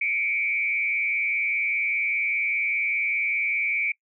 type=tone with frequency modulation; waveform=sine; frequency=2300 Hz; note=D7; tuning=37 cents flat; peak=-22 dBFS; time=0.01-3.92 s; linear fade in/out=5 ms; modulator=115 Hz; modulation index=0.93; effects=noise-tail reverb RT60 0.1 s tail -24 dB re dry